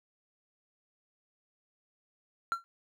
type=tone with exponential decay; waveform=triangle; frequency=1365 Hz; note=F6; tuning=40 cents flat; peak=-22 dBFS; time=2.52-2.64 s; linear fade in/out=0 ms; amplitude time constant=25 ms; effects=none